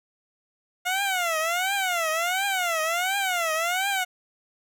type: tone with vibrato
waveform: 15% pulse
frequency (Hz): 710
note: F5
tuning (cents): +28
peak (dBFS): -17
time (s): 0.85-4.05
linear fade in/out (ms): 20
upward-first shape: triangle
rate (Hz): 1.4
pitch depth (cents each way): 230
effects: none